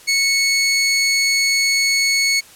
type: tone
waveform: 20% pulse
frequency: 2206 Hz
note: C#7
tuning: 9 cents flat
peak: -9 dBFS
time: 0.07-2.41 s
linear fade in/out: 20 ms
effects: white hiss -44 dBFS RMS until 2.55 s + low-pass 12000 Hz 12 dB/octave